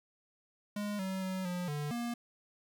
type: tone with pitch steps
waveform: square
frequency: 206.7 / 189.7 / 187.7 / 178.4 / 147.3 / 237.3 Hz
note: G#3 / F#3 / F#3 / F3 / D3 / A#3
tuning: -8 / +43 / +25 / +37 / +6 / +31 cents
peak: -35 dBFS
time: 0.76-2.14 s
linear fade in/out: 5 ms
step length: 230 ms
effects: 11-bit